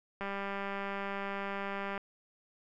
click train, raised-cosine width 0.5 ms, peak -23 dBFS, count 351, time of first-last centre 0.21-1.978 s, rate 198 Hz, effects none

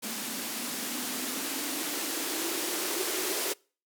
violet noise with band-pass filter sweep, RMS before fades -33 dBFS, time 0.02-3.54 s, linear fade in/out 20 ms, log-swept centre 220 to 380 Hz, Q 7.7, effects noise-tail reverb RT60 0.4 s tail -26 dB re dry

